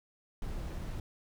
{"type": "noise", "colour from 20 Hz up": "brown", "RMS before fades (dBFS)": -38, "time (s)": [0.42, 1], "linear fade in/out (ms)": 2, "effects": []}